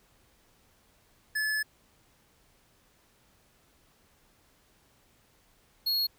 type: tone pair in turn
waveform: square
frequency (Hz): 1724 / 4314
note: A6 / C#8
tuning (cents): -36 / -48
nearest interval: octave + major third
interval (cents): 1588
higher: second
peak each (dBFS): -28 / -26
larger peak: second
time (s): 1.35-1.63 / 5.86-6.07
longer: first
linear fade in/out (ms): 10
effects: pink hiss -65 dBFS RMS until 6.18 s